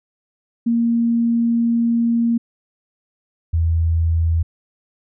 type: tone pair in turn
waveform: sine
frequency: 233.1 / 82.41 Hz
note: A#3 / E2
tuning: 0 / 0 cents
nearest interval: octave + tritone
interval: 1800 cents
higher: first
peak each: -14 dBFS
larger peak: neither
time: 0.66-2.38 / 3.53-4.43 s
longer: first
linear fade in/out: 10 ms
effects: none